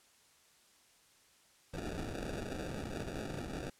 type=noise with sample-and-hold; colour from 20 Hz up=violet; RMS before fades=-41 dBFS; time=1.73-3.7 s; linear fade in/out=10 ms; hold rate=1050 Hz; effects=white hiss -66 dBFS RMS until 3.79 s + low-pass 10000 Hz 12 dB/octave